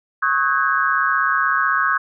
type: tone cluster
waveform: sine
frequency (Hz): 1098 / 1272 / 1501 / 1637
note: C#6 / D#6 / F#6 / G#6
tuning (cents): -17 / +38 / +24 / -25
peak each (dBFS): -21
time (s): 0.22-1.98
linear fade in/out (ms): 10
effects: none